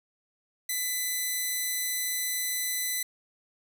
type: tone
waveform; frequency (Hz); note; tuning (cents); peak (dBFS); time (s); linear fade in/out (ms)
5% pulse; 2003; B6; +24; -18; 0.69-3.03; 5
effects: none